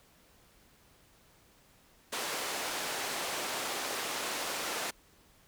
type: band-pass noise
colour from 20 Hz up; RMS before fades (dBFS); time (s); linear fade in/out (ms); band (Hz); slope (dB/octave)
pink; -36; 2.12-4.91; 10; 440 to 11000; 12
effects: pink hiss -63 dBFS RMS until 5.47 s